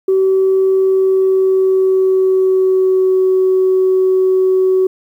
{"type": "tone with pitch glide", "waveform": "sine", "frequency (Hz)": [381.6, 375], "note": ["G4", "F#4"], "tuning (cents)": [-47, 23], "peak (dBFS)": -8, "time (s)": [0.08, 4.87], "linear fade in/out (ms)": 5, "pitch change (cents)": -30, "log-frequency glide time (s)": [0.73, 3.14], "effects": ["tanh soft clip ceiling -5 dBFS", "8-bit"]}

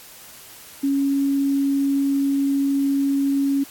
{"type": "tone", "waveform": "sine", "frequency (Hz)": 277.2, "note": "C#4", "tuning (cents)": 0, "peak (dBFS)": -17, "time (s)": [0.83, 3.64], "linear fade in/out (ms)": 10, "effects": ["white hiss -43 dBFS RMS until 3.7 s", "AAC 64 kbps"]}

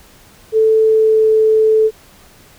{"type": "tone with pitch glide", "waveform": "sine", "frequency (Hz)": [440, 437.2], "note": ["A4", "A4"], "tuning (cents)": [0, -11], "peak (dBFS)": -8, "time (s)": [0.52, 1.91], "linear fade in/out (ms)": 50, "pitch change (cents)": -11, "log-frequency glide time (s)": [0.79, 1.3], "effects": ["pink hiss -45 dBFS RMS until 2.58 s"]}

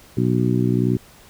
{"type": "harmonic tone", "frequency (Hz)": 61.4, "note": "B1", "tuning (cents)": -9, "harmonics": [2, 3, 4, 5, 6], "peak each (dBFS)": [-20, -22, -23, -24, -25], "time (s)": [0.17, 0.97], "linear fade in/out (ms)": 5, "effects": ["pink hiss -48 dBFS RMS until 1.29 s"]}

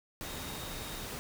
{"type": "tone in noise", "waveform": "sine", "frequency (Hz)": 3729, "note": "A#7", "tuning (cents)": 0, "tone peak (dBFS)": -49, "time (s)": [0.25, 1.05], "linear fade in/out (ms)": 0, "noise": "pink", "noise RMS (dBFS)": -41, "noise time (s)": [0.21, 1.19], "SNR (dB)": -11, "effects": []}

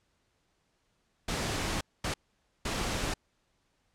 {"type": "noise bursts at uneven times", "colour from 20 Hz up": "pink", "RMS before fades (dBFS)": -32, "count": 3, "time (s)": [[1.28, 1.81], [2.04, 2.14], [2.65, 3.14]], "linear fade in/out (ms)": 5, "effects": ["pink hiss -74 dBFS RMS until 3.94 s", "low-pass 8000 Hz 12 dB/octave"]}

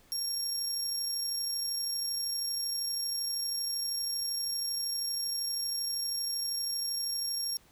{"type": "tone with amplitude modulation", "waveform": "25% pulse", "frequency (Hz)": 5550, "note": "F8", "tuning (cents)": -12, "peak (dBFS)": -25, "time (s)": [0.12, 7.57], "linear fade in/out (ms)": 0, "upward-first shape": "sine", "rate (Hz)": 32.7, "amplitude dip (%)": 30, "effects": ["pink hiss -62 dBFS RMS until 7.71 s"]}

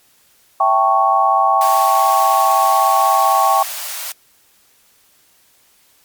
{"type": "chord", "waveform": "sine", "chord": "A dominant seventh", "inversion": "second", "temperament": "equal", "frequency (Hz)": [659.3, 784, 880, 1108.7], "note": ["E5", "G5", "A5", "C#6"], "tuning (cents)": [0, 0, 0, 0], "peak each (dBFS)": [-20, -14, -20, -14], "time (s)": [0.6, 3.63], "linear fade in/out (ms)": 5}
{"type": "high-pass noise", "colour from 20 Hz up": "white", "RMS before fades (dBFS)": -26, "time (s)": [1.61, 4.12], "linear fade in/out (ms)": 2, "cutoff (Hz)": 560, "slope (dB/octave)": 96}
{"effects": ["white hiss -54 dBFS RMS until 6.04 s", "MP3 96 kbps"]}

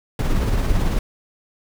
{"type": "noise with tremolo", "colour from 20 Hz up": "brown", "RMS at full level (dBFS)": -17, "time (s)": [0.19, 0.99], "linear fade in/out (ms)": 2, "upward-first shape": "sine", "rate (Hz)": 18, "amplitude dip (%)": 35, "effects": []}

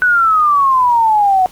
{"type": "exponential sweep", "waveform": "sine", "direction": "down", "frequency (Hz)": [1500, 731], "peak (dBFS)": -8, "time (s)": [0.02, 1.46], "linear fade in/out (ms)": 0, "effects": ["pink hiss -41 dBFS RMS until 1.51 s", "Opus 32 kbps"]}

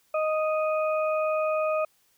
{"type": "harmonic tone", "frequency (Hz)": 622.3, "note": "D#5", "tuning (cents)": 0, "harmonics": [1, 2, 4], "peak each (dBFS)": [-24, -30, -36], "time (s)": [0.14, 1.85], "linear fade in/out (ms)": 5, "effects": ["white hiss -66 dBFS RMS until 2.17 s"]}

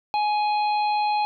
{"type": "harmonic tone with a mistuned harmonic", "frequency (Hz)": 830.6, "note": "G#5", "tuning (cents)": 0, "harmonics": [1, 3, 4, 5], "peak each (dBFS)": [-20, -33, -43, -35], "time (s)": [0.14, 1.25], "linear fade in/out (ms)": 0, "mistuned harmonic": 1, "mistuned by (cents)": 18, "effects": []}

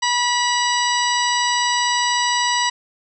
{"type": "harmonic tone with a mistuned harmonic", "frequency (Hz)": 973, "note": "B5", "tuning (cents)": -26, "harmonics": [1, 2, 3, 4, 5, 6, 8], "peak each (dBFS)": [-20, -23, -25, -26, -27, -28, -29], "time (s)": [0.02, 2.7], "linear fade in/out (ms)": 10, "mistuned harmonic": 5, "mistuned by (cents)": -19, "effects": []}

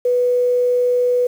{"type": "tone with quantisation", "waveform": "sine", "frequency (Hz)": 493, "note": "B4", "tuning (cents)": -3, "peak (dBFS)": -13, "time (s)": [0.05, 1.27], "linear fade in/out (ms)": 5, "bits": 7, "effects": []}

